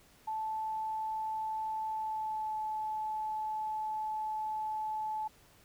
sine tone with pitch glide, 874 to 864.5 Hz, A5 to A5, -12 to -31 cents, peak -33 dBFS, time 0.27-5.28 s, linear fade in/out 10 ms, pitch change -19 cents, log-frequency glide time 1.88-2.57 s, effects pink hiss -62 dBFS RMS until 5.64 s

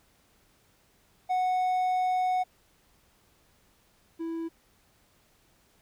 triangle tone pair in turn, 737 / 329.5 Hz, F#5 / E4, -7 / -1 cents, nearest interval octave + major second, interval 1394 cents, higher first, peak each -22 / -29 dBFS, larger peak first, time 1.29-2.44 / 4.19-4.49 s, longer first, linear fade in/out 20 ms, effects pink hiss -65 dBFS RMS until 5.81 s

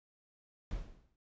brown noise with exponential decay, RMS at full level -36 dBFS, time 0.71-1.16 s, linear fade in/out 1 ms, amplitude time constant 96 ms, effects resampled to 16000 Hz

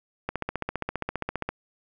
click train, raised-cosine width 0.5 ms, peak -13 dBFS, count 19, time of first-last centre 0.29-1.49 s, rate 15 Hz, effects none

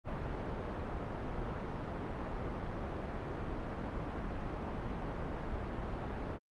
pink low-pass noise, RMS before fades -39 dBFS, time 0.04-6.39 s, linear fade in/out 50 ms, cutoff 1300 Hz, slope 12 dB/octave, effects Opus 32 kbps

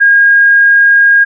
sine tone, 1627 Hz, G#6, 36 cents flat, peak -3 dBFS, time 0-1.25 s, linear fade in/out 20 ms, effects none

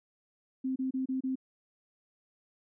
sine tone bursts, 261.6 Hz, C4, in tune, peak -29 dBFS, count 5, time 0.64-1.356 s, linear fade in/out 10 ms, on 120 ms, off 29 ms, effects none

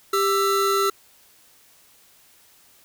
square tone pair together, 395 / 1328.6 Hz, G4 / E6, +13 / +13 cents, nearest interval octave + major sixth, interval 2100 cents, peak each -22 dBFS, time 0.13-0.9 s, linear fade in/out 5 ms, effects white hiss -55 dBFS RMS until 2.84 s

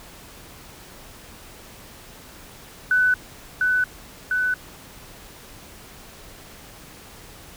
sine tone with echo, 1498 Hz, F#6, 21 cents sharp, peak -15 dBFS, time 2.91-3.14 s, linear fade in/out 2 ms, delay 700 ms, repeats 2, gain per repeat -2 dB, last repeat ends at 4.54 s, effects pink hiss -44 dBFS RMS until 7.56 s

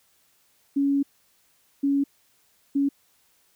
sine tone bursts at uneven times, 279.6 Hz, C#4, 15 cents sharp, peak -19 dBFS, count 3, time 0.76-1.03 / 1.83-2.04 / 2.75-2.89 s, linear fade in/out 10 ms, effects white hiss -64 dBFS RMS until 3.55 s

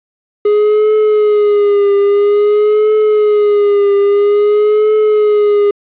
triangle tone with vibrato, 415.3 Hz, G#4, in tune, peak -5 dBFS, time 0.45-5.71 s, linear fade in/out 5 ms, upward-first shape triangle, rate 0.5 Hz, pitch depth 62 cents each way, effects resampled to 8000 Hz + 7-bit

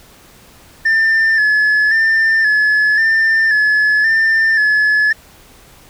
sine tone with vibrato, 1751 Hz, A6, 9 cents flat, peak -7 dBFS, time 0.85-5.13 s, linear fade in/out 10 ms, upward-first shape square, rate 0.94 Hz, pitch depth 40 cents each way, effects tanh soft clip ceiling -9 dBFS + pink hiss -44 dBFS RMS until 5.89 s

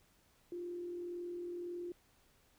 sine tone with frequency modulation, 350.2 Hz, F4, 5 cents sharp, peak -40 dBFS, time 0.52-1.92 s, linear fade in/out 2 ms, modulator 41.8 Hz, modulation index 0.27, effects pink hiss -70 dBFS RMS until 2.58 s

